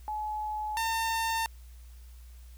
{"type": "tone pair in turn", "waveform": ["sine", "sawtooth"], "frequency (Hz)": [852, 904.6], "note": ["G#5", "A5"], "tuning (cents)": [44, 48], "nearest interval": "minor second", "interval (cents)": 104, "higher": "second", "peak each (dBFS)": [-31, -24], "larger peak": "second", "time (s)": [[0.08, 0.77], [0.77, 1.46]], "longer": "neither", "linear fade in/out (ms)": 0, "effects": ["added 60 Hz sine -46 dBFS peak until 2.57 s", "white hiss -62 dBFS RMS until 2.57 s"]}